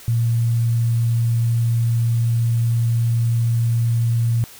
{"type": "tone with sample-and-hold", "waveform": "sine", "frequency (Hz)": 116.54, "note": "A#2", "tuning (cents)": 0, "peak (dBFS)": -15, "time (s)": [0.08, 4.44], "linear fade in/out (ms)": 0, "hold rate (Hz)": 8820, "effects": ["white hiss -42 dBFS RMS until 4.59 s"]}